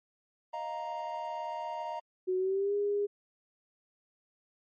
triangle chord, Eb suspended second, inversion none, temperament just, 622.3 / 700 / 933.4 Hz, Eb5 / F5 / Bb5, 0 / +4 / +2 cents, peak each -39 / -39 / -35 dBFS, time 0.53-2 s, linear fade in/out 10 ms
sine tone with pitch glide, 370 to 408.2 Hz, F#4 to G#4, 0 to -30 cents, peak -27 dBFS, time 2.27-3.07 s, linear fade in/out 20 ms, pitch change +170 cents, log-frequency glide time 2.37-2.74 s
effects MP3 32 kbps

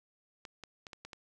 clicks, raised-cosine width 0.2 ms, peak -28 dBFS, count 6, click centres 0.452 / 0.637 / 0.868 / 0.932 / 1.05 / 1.132 s, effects none

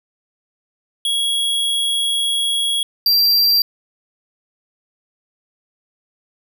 square tone pair in turn, 3322 / 4721 Hz, G#7 / D8, 0 / +8 cents, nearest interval tritone, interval 608 cents, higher second, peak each -17 / -12 dBFS, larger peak second, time 1.05-2.83 / 3.06-3.62 s, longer first, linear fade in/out 2 ms, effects none

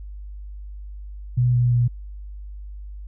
sine tone with pitch steps, 123.47 / 122.19 / 120.93 Hz, B2 / B2 / B2, 0 / -18 / -36 cents, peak -15 dBFS, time 1.37-1.88 s, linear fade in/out 10 ms, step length 170 ms, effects added 50 Hz sine -33 dBFS peak until 3.07 s

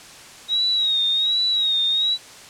sine tone with vibrato, 3797 Hz, A#7, 31 cents sharp, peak -17 dBFS, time 0.48-2.18 s, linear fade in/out 50 ms, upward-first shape sine, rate 1.3 Hz, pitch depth 70 cents each way, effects white hiss -42 dBFS RMS until 2.49 s + low-pass 8000 Hz 12 dB/octave

